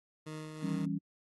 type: tone with tremolo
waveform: 20% pulse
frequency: 155.3 Hz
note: D#3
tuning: 3 cents flat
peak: -35 dBFS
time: 0.26-0.86 s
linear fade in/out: 10 ms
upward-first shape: triangle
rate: 2.8 Hz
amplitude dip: 40%
type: chord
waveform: sine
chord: C# diminished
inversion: first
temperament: equal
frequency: 164.81 / 196 / 277.2 Hz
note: E3 / G3 / C#4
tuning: 0 / 0 / 0 cents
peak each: -36 dBFS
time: 0.62-0.99 s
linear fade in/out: 20 ms
effects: AAC 32 kbps